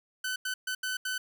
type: tone bursts at uneven times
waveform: sawtooth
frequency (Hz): 1512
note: F#6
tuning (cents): +37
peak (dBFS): -27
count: 5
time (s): 0.24-0.36 / 0.45-0.54 / 0.67-0.75 / 0.83-0.97 / 1.05-1.18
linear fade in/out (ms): 5
effects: none